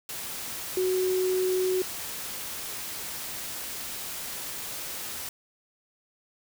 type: tone in noise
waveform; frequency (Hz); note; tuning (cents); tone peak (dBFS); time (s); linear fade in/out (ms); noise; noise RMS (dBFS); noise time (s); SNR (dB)
sine; 370.7; F#4; +3; -23; 0.77-1.82; 2; white; -36; 0.09-5.29; +10
effects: none